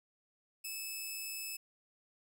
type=tone; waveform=10% pulse; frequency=2606 Hz; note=E7; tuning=20 cents flat; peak=-31 dBFS; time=0.64-1.57 s; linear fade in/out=10 ms; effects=none

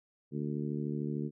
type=harmonic tone; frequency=73.42 Hz; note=D2; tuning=in tune; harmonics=2 / 3 / 4 / 5 / 6; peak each=-36 / -37 / -40 / -41 / -46 dBFS; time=0.31-1.31 s; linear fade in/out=50 ms; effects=none

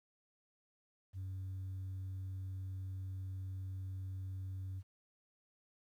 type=tone; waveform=sine; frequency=94.7 Hz; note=F#2; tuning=41 cents sharp; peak=-38 dBFS; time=1.13-4.83 s; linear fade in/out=50 ms; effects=tanh soft clip ceiling -39 dBFS + 12-bit

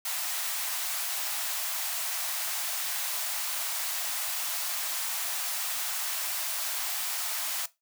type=high-pass noise; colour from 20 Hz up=white; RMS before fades=-32 dBFS; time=0.05-7.66 s; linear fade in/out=5 ms; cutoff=610 Hz; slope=96 dB/octave; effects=noise-tail reverb RT60 0.2 s tail -17 dB re dry

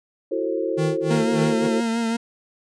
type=chord; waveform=sine; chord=F# half-diminished seventh; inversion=third; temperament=just; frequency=333 / 370 / 444 / 532.8 Hz; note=E4 / F#4 / A4 / C5; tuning=+18 / 0 / +16 / +31 cents; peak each=-27 dBFS; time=0.31-1.81 s; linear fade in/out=10 ms
type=tone with tremolo; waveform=square; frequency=157.3 Hz; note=D#3; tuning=19 cents sharp; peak=-21 dBFS; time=0.77-1.68 s; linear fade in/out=20 ms; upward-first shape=sine; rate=3.4 Hz; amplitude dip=100%
type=tone with vibrato; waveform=40% pulse; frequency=229.4 Hz; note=A#3; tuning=28 cents flat; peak=-20 dBFS; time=1.1-2.17 s; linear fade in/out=10 ms; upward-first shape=triangle; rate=5.9 Hz; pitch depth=40 cents each way
effects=resampled to 22050 Hz

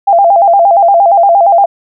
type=tone with vibrato; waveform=sine; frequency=737 Hz; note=F#5; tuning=7 cents flat; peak=-3 dBFS; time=0.07-1.66 s; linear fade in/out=10 ms; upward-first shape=square; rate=8.6 Hz; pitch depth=140 cents each way; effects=none

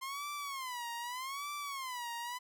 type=tone with vibrato; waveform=sawtooth; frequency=1046.5 Hz; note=C6; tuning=in tune; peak=-35 dBFS; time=0.01-2.39 s; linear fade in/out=20 ms; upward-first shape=sine; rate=0.82 Hz; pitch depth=190 cents each way; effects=none

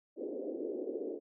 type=band-pass noise; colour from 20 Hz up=white; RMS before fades=-39 dBFS; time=0.16-1.2 s; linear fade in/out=50 ms; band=270 to 510 Hz; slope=48 dB/octave; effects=none

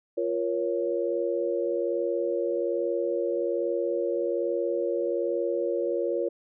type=chord; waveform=sine; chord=Bb minor; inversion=second; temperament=equal with one note detuned; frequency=349.2 / 473.2 / 554.4 Hz; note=F4 / Bb4 / Db5; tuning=0 / +26 / 0 cents; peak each=-29 dBFS; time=0.17-6.29 s; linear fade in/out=10 ms; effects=none

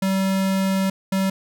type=tone pair in turn; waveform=square; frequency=192.1 / 192.1 Hz; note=G3 / G3; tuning=-35 / -35 cents; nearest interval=unison; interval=0 cents; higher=neither; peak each=-19 dBFS; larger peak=neither; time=0.02-0.9 / 1.12-1.3 s; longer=first; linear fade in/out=5 ms; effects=none

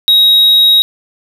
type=tone; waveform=triangle; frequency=3799 Hz; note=A#7; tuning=32 cents sharp; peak=-3 dBFS; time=0.08-0.82 s; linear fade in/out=0 ms; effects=none

